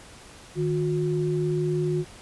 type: tone pair together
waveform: sine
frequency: 154.1 / 360.4 Hz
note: D#3 / F#4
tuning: -16 / -45 cents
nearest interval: octave + minor third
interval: 1471 cents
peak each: -25 dBFS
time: 0.55-2.05 s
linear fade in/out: 50 ms
effects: pink hiss -47 dBFS RMS until 2.21 s + resampled to 24000 Hz